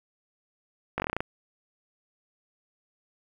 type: slowing click train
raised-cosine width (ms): 0.5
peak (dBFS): -13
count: 9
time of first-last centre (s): 0.98-1.205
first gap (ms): 19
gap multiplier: 1.11
effects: 8-bit